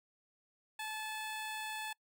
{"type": "tone", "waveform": "15% pulse", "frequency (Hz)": 867, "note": "A5", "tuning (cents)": -26, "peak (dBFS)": -33, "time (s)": [0.79, 1.93], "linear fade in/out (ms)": 5, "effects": ["noise-tail reverb RT60 0.1 s tail -25 dB re dry"]}